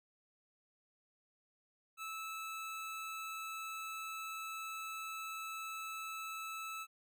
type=tone; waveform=25% pulse; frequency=1309 Hz; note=E6; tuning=13 cents flat; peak=-38 dBFS; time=1.97-6.87 s; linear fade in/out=50 ms; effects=none